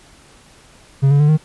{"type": "tone with pitch steps", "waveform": "triangle", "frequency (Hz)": [136.9, 142.63, 148.6, 154.82], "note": ["C#3", "C#3", "D3", "D#3"], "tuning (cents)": [-21, 50, 21, -8], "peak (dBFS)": -7, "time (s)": [1.02, 1.376], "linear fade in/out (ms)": 20, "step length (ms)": 89, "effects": ["pink hiss -47 dBFS RMS until 1.44 s", "resampled to 24000 Hz"]}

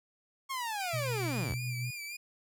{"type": "linear sweep", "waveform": "sawtooth", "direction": "down", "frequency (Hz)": [1100, 43.65], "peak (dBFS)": -30, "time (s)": [0.49, 1.55], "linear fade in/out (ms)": 20}
{"type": "tone with vibrato", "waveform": "sawtooth", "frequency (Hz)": 2375, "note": "D7", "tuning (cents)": 19, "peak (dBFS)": -36, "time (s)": [0.79, 2.17], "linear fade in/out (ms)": 10, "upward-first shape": "sine", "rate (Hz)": 3.8, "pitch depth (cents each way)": 57}
{"type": "tone with tremolo", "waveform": "sine", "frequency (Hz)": 123.47, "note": "B2", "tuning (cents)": 0, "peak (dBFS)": -32, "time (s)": [0.93, 1.91], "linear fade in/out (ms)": 10, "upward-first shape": "triangle", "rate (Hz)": 6.9, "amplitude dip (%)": 35}
{"effects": []}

